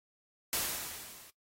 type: noise with level ramp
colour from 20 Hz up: white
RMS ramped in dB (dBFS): -31 to -55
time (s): 0.53-1.3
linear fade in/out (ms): 0
effects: noise-tail reverb RT60 0.1 s tail -18 dB re dry + AAC 48 kbps